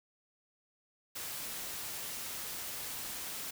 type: noise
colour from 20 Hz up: white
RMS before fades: -41 dBFS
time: 1.15-3.51 s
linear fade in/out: 10 ms
effects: none